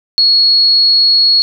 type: tone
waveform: sine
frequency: 4336 Hz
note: C#8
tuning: 39 cents flat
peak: -6 dBFS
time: 0.18-1.42 s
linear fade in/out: 0 ms
effects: none